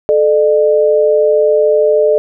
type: tone pair together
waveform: sine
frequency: 435.2 / 602 Hz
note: A4 / D5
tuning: -19 / +43 cents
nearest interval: tritone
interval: 562 cents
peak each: -10 dBFS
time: 0.09-2.18 s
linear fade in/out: 0 ms
effects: none